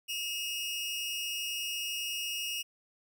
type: tone pair together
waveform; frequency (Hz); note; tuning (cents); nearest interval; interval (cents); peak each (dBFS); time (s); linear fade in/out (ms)
sawtooth; 2606 / 2854; E7 / F7; -20 / +37; major second; 157; -37 / -31; 0.08-2.63; 20
effects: none